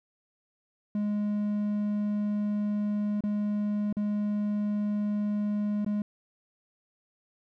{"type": "tone with dropouts", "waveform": "triangle", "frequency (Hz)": 207.8, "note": "G#3", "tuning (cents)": 1, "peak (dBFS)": -24, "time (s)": [0.95, 6.02], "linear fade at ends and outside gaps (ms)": 2, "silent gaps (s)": [[3.207, 3.237], [3.927, 3.968], [5.847, 5.863]], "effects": []}